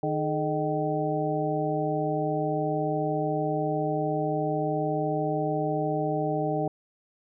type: harmonic tone with a mistuned harmonic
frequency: 153.8 Hz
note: D#3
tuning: 20 cents flat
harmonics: 1 / 2 / 3 / 4 / 5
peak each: -31 / -31 / -31 / -31 / -31 dBFS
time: 0.03-6.68 s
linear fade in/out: 2 ms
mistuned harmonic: 3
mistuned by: -130 cents
effects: none